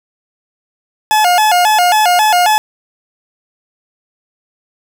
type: tone with vibrato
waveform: 40% pulse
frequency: 782 Hz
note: G5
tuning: 4 cents flat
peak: -7 dBFS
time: 1.11-2.58 s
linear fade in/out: 0 ms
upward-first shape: square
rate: 3.7 Hz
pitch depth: 160 cents each way
effects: none